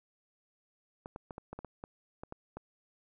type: clicks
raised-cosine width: 1 ms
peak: -28 dBFS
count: 11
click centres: 1.059 / 1.161 / 1.308 / 1.381 / 1.53 / 1.59 / 1.647 / 1.839 / 2.235 / 2.324 / 2.57 s
effects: none